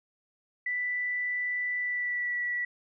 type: tone with pitch glide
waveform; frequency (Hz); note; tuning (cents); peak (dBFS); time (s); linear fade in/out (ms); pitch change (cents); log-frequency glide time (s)
sine; 1979 to 1948.4; B6 to B6; +3 to -24; -28; 0.66-2.65; 5; -27; 1.78-2.37
effects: none